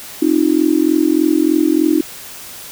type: tone with amplitude modulation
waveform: sine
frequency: 311.1 Hz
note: D#4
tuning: in tune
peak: -6 dBFS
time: 0.22-2.01 s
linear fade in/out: 5 ms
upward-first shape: sine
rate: 43.3 Hz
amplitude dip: 100%
effects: white hiss -33 dBFS RMS until 2.71 s